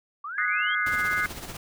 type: linear sweep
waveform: sine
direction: up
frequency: 1108.7 to 3322 Hz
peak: -32 dBFS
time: 0.24-0.75 s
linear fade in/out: 5 ms
type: chord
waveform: sine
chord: Ab dominant seventh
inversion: second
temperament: equal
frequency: 1244.5 / 1480 / 1661.2 / 2093 Hz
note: Eb6 / Gb6 / Ab6 / C7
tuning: 0 / 0 / 0 / 0 cents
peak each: -30 / -27 / -30 / -28 dBFS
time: 0.38-1.26 s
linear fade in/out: 2 ms
type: noise with tremolo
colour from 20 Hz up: pink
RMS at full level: -36 dBFS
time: 0.86-1.57 s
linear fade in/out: 5 ms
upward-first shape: sine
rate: 16 Hz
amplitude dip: 55%
effects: none